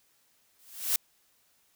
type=noise with exponential growth; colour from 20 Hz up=blue; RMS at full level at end=-23 dBFS; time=0.59-0.96 s; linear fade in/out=2 ms; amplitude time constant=79 ms; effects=white hiss -68 dBFS RMS until 1.75 s